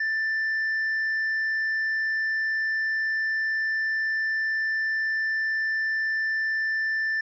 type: tone with tanh clipping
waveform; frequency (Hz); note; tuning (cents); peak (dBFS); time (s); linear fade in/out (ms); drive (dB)
sine; 1771; A6; +11; -24; 0-7.21; 5; 2
effects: resampled to 16000 Hz